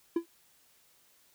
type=tone with exponential decay; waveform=triangle; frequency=337.4 Hz; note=E4; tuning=40 cents sharp; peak=-20 dBFS; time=0.16-0.26 s; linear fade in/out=5 ms; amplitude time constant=20 ms; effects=white hiss -65 dBFS RMS until 1.34 s